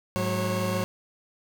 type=tone cluster; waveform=30% pulse; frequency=105.7 / 184.6 / 545 Hz; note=G#2 / F#3 / C#5; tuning=+31 / -4 / -29 cents; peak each=-27 dBFS; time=0.16-0.84 s; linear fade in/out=0 ms; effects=none

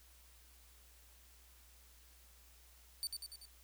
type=tone with echo; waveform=25% pulse; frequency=4568 Hz; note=D8; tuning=49 cents flat; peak=-32 dBFS; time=3.03-3.07 s; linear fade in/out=0 ms; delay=96 ms; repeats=4; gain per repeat=-4 dB; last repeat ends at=3.454 s; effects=added 60 Hz sine -63 dBFS peak until 3.63 s + white hiss -65 dBFS RMS until 3.63 s

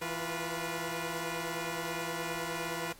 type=tone cluster; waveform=10% pulse; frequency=166 / 349.3 / 488.4 Hz; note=E3 / F4 / B4; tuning=+12 / 0 / -19 cents; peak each=-30 dBFS; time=0.01-2.93 s; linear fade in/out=10 ms; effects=pink hiss -55 dBFS RMS until 2.99 s + MP3 64 kbps

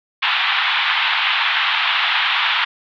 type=band-pass noise; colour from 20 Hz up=white; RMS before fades=-18 dBFS; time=0.22-2.65 s; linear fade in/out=10 ms; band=830 to 3600 Hz; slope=48 dB/octave; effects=none

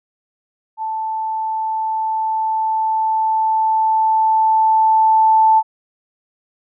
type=tone with level ramp; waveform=sine; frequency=880 Hz; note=A5; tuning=in tune; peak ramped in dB=-20 to -8 dBFS; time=0.77-5.63 s; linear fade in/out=50 ms; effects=none

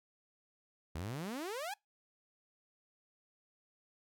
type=exponential sweep; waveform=sawtooth; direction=up; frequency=73.42 to 861 Hz; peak=-35 dBFS; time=0.95-1.74 s; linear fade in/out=5 ms; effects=noise-tail reverb RT60 0.2 s tail -26 dB re dry

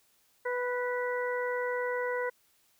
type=harmonic tone with a mistuned harmonic; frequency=493.9 Hz; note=B4; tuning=in tune; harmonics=1 / 2 / 3 / 4; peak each=-31 / -37 / -38 / -38 dBFS; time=0.45-2.3 s; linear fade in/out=10 ms; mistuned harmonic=4; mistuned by=-15 cents; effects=white hiss -68 dBFS RMS until 2.79 s

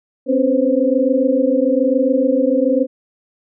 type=tone cluster; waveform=sine; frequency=257.1 / 278.2 / 504 / 531 Hz; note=C4 / C#4 / B4 / C5; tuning=-30 / +6 / +35 / +25 cents; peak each=-18 dBFS; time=0.26-2.87 s; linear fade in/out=50 ms; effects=none

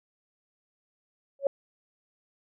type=tone with exponential growth; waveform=sine; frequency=554.4 Hz; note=C#5; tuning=in tune; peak=-16 dBFS; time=1.39-1.47 s; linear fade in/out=2 ms; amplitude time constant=16 ms; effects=none

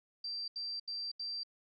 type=tone bursts; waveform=sine; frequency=4699 Hz; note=D8; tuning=in tune; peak=-37 dBFS; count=4; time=0.24-1.434 s; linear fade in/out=5 ms; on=240 ms; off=78 ms; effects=none

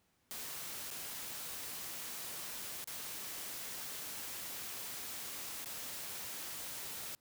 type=noise with dropouts; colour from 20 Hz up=white; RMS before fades=-44 dBFS; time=0.31-7.15 s; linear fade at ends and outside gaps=0 ms; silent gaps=0.904-0.911 / 2.842-2.874 / 5.646-5.658 s; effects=pink hiss -75 dBFS RMS until 7.2 s + high-pass 60 Hz 12 dB/octave

